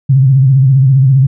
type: tone with vibrato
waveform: sine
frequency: 133.5 Hz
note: C3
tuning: 35 cents sharp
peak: -4 dBFS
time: 0.09-1.27 s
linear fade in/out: 10 ms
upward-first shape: sine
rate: 15 Hz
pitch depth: 87 cents each way
effects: none